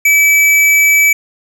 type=tone; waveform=square; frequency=2300 Hz; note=D7; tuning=37 cents flat; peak=-7 dBFS; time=0.05-1.13 s; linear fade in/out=5 ms; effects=none